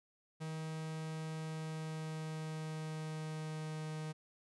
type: tone with pitch glide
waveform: 45% pulse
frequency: 158.3 to 155.67 Hz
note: D#3 to D#3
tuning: +30 to +1 cents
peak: -40 dBFS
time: 0.4-4.13 s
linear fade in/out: 20 ms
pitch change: -29 cents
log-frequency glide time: 1.39-3.89 s
effects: resampled to 24000 Hz